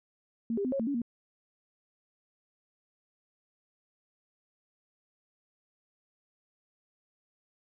sine tone with pitch steps, 229.9 / 400.4 / 255.2 / 548 / 226.4 / 282.9 / 236 Hz, A#3 / G4 / C4 / C#5 / A3 / C#4 / A#3, -24 / +37 / -43 / -20 / +50 / +35 / +22 cents, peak -28 dBFS, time 0.5-1.018 s, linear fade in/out 2 ms, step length 74 ms, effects none

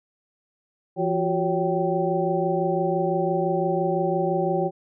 sine tone cluster, 169.5 / 354.9 / 380.8 / 559 / 776 Hz, E3 / F4 / F#4 / C#5 / G5, +49 / +28 / +50 / +14 / -18 cents, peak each -27 dBFS, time 0.96-4.71 s, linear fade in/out 50 ms, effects none

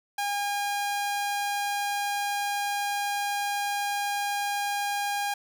sawtooth tone, 812 Hz, G#5, 39 cents flat, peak -23 dBFS, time 0.18-5.34 s, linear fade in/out 5 ms, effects none

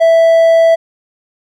triangle tone, 659.3 Hz, E5, in tune, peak -3 dBFS, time 0-0.76 s, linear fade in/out 20 ms, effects none

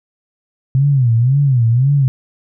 sine tone with vibrato, 127.9 Hz, C3, 39 cents flat, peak -9 dBFS, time 0.75-2.08 s, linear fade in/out 0 ms, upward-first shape sine, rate 1.9 Hz, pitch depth 200 cents each way, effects none

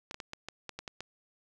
clicks, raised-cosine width 0.2 ms, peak -22 dBFS, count 9, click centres 0.111 / 0.144 / 0.202 / 0.334 / 0.486 / 0.693 / 0.79 / 0.878 / 1.006 s, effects none

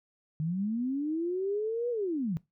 sine linear two-way sweep, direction up then down, 149.4 to 490.6 to 149.4 Hz, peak -28 dBFS, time 0.4-2.37 s, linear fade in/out 0 ms, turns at 1.9 s, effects noise-tail reverb RT60 0.2 s tail -20 dB re dry

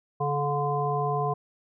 harmonic tone with a mistuned harmonic, 143.8 Hz, D3, 36 cents flat, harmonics 1 / 3 / 5 / 7, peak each -29 / -30 / -29 / -30 dBFS, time 0.2-1.34 s, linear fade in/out 10 ms, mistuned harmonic 7, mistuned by +39 cents, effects none

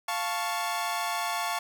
sawtooth chord, F augmented, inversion none, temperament equal, 698.5 / 880 / 1108.7 Hz, F5 / A5 / C#6, 0 / 0 / 0 cents, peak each -29 dBFS, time 0.08-1.59 s, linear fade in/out 5 ms, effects none

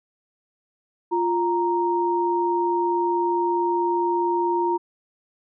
sine tone pair together, 349.2 / 932.3 Hz, F4 / A#5, 0 / 0 cents, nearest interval octave + perfect fourth, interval 1700 cents, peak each -22 dBFS, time 1.11-4.78 s, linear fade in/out 20 ms, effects none

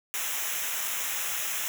white noise with comb filter, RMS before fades -31 dBFS, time 0.14-1.68 s, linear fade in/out 0 ms, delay 0.22 ms, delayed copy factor -0.8, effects none

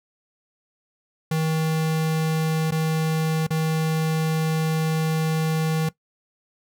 square tone with dropouts, 158.9 Hz, D#3, 37 cents sharp, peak -21 dBFS, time 1.31-5.89 s, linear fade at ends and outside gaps 5 ms, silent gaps 2.709-2.72 / 3.468-3.505 s, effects noise-tail reverb RT60 0.1 s tail -18 dB re dry

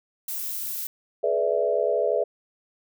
violet noise, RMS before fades -31 dBFS, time 0.28-0.87 s, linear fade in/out 2 ms
sine chord, E dominant seventh, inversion first, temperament equal with one note detuned, 425.3 / 493.9 / 587.3 / 659.3 Hz, G#4 / B4 / D5 / E5, +41 / 0 / 0 / 0 cents, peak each -26 dBFS, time 1.23-2.24 s, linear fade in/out 10 ms
effects none

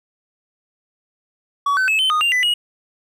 triangle tone with pitch steps, 1132 / 1523 / 2593 / 3072 / 1235 / 2788 / 1996 / 2893 Hz, C#6 / F#6 / E7 / G7 / D#6 / F7 / B6 / F#7, +36 / +50 / -29 / -36 / -13 / -4 / +18 / -40 cents, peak -13 dBFS, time 1.66-2.54 s, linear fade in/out 5 ms, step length 110 ms, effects none

